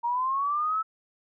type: linear sweep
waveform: sine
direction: up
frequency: 932.3 to 1318.5 Hz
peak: -24 dBFS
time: 0.03-0.83 s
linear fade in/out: 20 ms
effects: none